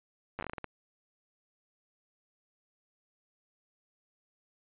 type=slowing click train; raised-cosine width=0.5 ms; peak=-22 dBFS; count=10; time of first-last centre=0.39-0.643 s; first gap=9 ms; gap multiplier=1.27; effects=resampled to 8000 Hz